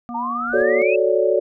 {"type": "harmonic tone", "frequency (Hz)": 239.4, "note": "A#3", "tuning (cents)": 46, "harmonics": [1, 3, 5], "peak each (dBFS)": [-29, -34, -36], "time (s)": [0.09, 0.82], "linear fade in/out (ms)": 0}
{"type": "exponential sweep", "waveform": "sine", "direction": "up", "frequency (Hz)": [889, 2655], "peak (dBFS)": -22, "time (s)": [0.14, 0.96], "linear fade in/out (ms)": 10}
{"type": "noise with exponential growth", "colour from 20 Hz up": "brown", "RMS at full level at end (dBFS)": -38, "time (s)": [0.22, 0.62], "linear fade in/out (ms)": 1, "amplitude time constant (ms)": 85}
{"type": "chord", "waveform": "sine", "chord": "D major seventh", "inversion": "first", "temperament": "equal", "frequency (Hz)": [370, 440, 554.4, 587.3], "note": ["F#4", "A4", "C#5", "D5"], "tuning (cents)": [0, 0, 0, 0], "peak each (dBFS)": -20, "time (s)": [0.53, 1.4], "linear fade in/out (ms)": 10}
{"effects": []}